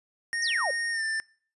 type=tone with pitch glide; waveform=square; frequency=1852 to 1779.6 Hz; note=A#6 to A6; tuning=-12 to +19 cents; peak=-28 dBFS; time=0.33-1.2 s; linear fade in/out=0 ms; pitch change=-69 cents; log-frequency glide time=0.91-1.03 s
type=exponential sweep; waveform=sine; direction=down; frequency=6272 to 510 Hz; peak=-27 dBFS; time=0.42-0.71 s; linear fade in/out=5 ms
effects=noise-tail reverb RT60 0.5 s tail -25 dB re dry + resampled to 24000 Hz